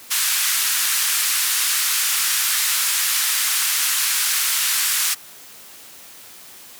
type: band-pass noise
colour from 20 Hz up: white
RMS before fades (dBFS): -20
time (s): 0.1-5.15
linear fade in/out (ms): 20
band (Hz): 1200 to 14000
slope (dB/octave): 24
effects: white hiss -42 dBFS RMS until 6.79 s + high-pass 100 Hz 12 dB/octave